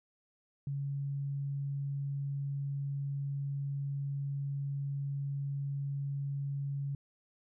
sine tone, 140 Hz, C#3, 18 cents sharp, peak -33 dBFS, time 0.67-6.95 s, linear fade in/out 2 ms, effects none

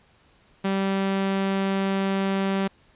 sawtooth tone, 194.3 Hz, G3, 15 cents flat, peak -18 dBFS, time 0.64-2.68 s, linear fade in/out 10 ms, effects pink hiss -59 dBFS RMS until 2.95 s + resampled to 8000 Hz

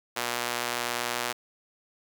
sawtooth tone with high-pass filter, 120.5 Hz, B2, 42 cents flat, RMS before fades -31 dBFS, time 0.16-1.33 s, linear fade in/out 10 ms, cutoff 720 Hz, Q 0.53, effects none

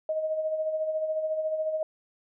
sine tone with tremolo, 627 Hz, D#5, 13 cents sharp, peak -24 dBFS, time 0.09-1.83 s, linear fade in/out 2 ms, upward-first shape sine, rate 14 Hz, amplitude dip 50%, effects none

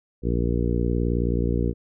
harmonic tone, 59 Hz, A#1, 22 cents sharp, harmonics 1 / 2 / 3 / 4 / 5 / 6 / 7 / 8, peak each -24 / -27 / -29 / -30 / -31 / -32 / -32 / -33 dBFS, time 0.22-1.74 s, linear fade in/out 50 ms, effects none

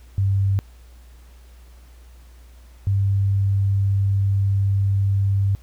sine tone pair in turn, 98 / 98.68 Hz, G2 / G2, 0 / +12 cents, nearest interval unison, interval 12 cents, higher second, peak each -16 dBFS, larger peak neither, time 0.18-0.59 / 2.87-5.55 s, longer second, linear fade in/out 0 ms, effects added 60 Hz sine -43 dBFS peak until 5.62 s + pink hiss -56 dBFS RMS until 5.62 s

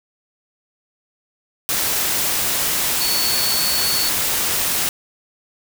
sine tone in noise, 4435 Hz, C#8, in tune, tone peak -21 dBFS, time 3.01-4.09 s, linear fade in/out 0 ms, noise white, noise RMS -20 dBFS, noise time 1.69-4.89 s, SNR -4 dB, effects none

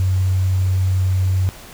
sine tone with quantisation, 93.5 Hz, F#2, 19 cents sharp, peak -14 dBFS, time 0-1.49 s, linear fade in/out 0 ms, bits 7, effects pink hiss -39 dBFS RMS until 1.73 s

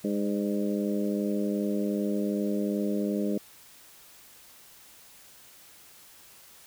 harmonic tone with a mistuned harmonic, 102.6 Hz, G#2, 21 cents flat, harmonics 2 / 3 / 4 / 5 / 6, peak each -28 / -32 / -34 / -36 / -38 dBFS, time 0.04-3.38 s, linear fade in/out 5 ms, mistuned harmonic 6, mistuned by -31 cents, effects white hiss -53 dBFS RMS until 6.66 s

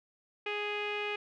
sawtooth tone with low-pass filter, 415.3 Hz, G#4, in tune, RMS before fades -35 dBFS, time 0.46-1.16 s, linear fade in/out 5 ms, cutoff 2600 Hz, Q 6.1, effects none

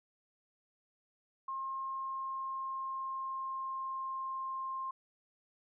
sine tone with pitch glide, 1068 to 1058.8 Hz, C6 to C6, +35 to +20 cents, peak -36 dBFS, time 1.48-4.91 s, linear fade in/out 5 ms, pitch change -15 cents, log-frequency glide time 1.85-4.44 s, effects none

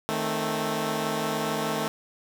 10% pulse chord, A diminished, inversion second, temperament equal with one note detuned, 155.56 / 220 / 265 Hz, Eb3 / A3 / C4, 0 / 0 / +22 cents, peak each -23 / -20 / -26 dBFS, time 0.09-1.88 s, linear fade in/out 0 ms, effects none

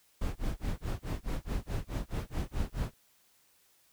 brown noise with tremolo, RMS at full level -31 dBFS, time 0.21-2.94 s, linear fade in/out 5 ms, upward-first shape sine, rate 4.7 Hz, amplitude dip 100%, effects white hiss -67 dBFS RMS until 3.92 s

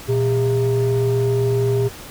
sine tone pair together, 119.6 / 403 Hz, A#2 / G4, +45 / +48 cents, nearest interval octave + major sixth, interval 2103 cents, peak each -16 dBFS, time 0.08-1.89 s, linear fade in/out 20 ms, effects tanh soft clip ceiling -12 dBFS + pink hiss -37 dBFS RMS until 2.1 s

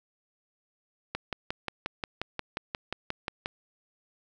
click train, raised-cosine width 0.3 ms, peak -15 dBFS, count 14, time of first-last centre 1.15-3.459 s, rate 5.63 Hz, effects none

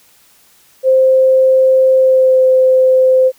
sine tone with pitch glide, 523.3 to 517.9 Hz, C5 to C5, 0 to -18 cents, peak -6 dBFS, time 0.83-3.32 s, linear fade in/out 50 ms, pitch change -18 cents, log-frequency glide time 1.95-2.42 s, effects white hiss -49 dBFS RMS until 3.38 s

